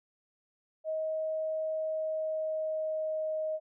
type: tone with pitch glide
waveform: sine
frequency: 631 to 625.9 Hz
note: D#5 to D#5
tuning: +24 to +10 cents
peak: -30 dBFS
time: 0.84-3.6 s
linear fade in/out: 50 ms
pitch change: -14 cents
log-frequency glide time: 1.71-3.33 s
effects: none